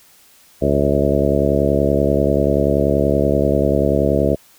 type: harmonic tone with a mistuned harmonic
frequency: 70.4 Hz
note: C#2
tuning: 27 cents sharp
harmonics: 1 / 2 / 3 / 4 / 5 / 6 / 7 / 8 / 9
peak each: -22 / -22 / -22 / -22 / -22 / -22 / -22 / -22 / -22 dBFS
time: 0.61-4.36 s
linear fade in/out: 20 ms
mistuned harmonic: 9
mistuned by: +25 cents
effects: white hiss -50 dBFS RMS until 4.58 s